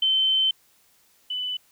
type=tone pair in turn; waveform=sine; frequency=3083 / 2994 Hz; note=G7 / F#7; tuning=-29 / +20 cents; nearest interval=minor second; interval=51 cents; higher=first; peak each=-18 / -26 dBFS; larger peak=first; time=0.02-0.51 / 1.3-1.57 s; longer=first; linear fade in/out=5 ms; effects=white hiss -61 dBFS RMS until 1.71 s